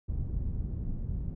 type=low-pass noise; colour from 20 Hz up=pink; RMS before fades=-33 dBFS; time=0.08-1.35 s; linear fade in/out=10 ms; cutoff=130 Hz; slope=12 dB/octave; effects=none